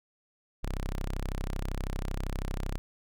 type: tone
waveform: sawtooth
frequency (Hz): 32.7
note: C1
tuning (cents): 0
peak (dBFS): -27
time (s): 0.63-2.78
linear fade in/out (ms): 0
effects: none